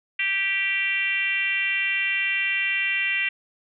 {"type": "tone with frequency modulation", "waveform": "sine", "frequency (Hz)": 2349, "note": "D7", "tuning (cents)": 0, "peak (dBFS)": -21, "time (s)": [0.19, 3.29], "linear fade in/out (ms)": 5, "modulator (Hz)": 391, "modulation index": 1.4, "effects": []}